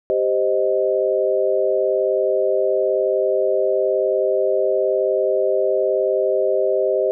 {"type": "chord", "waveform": "sine", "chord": "C minor", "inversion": "second", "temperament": "equal", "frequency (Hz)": [392, 523.3, 622.3], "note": ["G4", "C5", "Eb5"], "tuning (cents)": [0, 0, 0], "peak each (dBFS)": -20, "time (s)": [0.1, 7.11], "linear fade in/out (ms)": 0, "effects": []}